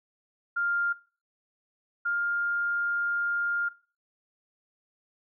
sine tone pair in turn, 1400 / 1405.3 Hz, F6 / F6, +4 / +10 cents, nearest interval unison, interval 6 cents, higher second, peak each -25 / -25 dBFS, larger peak neither, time 0.56-0.93 / 2.05-3.69 s, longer second, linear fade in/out 10 ms, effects noise-tail reverb RT60 0.4 s tail -20 dB re dry

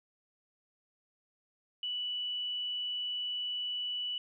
sine tone, 2960 Hz, F#7, in tune, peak -33 dBFS, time 1.83-4.18 s, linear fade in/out 2 ms, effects none

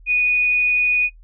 sine tone, 2472 Hz, D#7, 12 cents flat, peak -14 dBFS, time 0.06-1.1 s, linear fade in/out 50 ms, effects noise-tail reverb RT60 0.1 s tail -24 dB re dry + added 40 Hz sine -42 dBFS peak until 1.23 s

